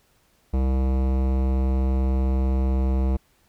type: tone with hard clipping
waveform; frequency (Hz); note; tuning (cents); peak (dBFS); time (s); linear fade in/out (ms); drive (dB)
sine; 65.41; C2; 0; -21; 0.53-3.17; 10; 18
effects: pink hiss -63 dBFS RMS until 3.48 s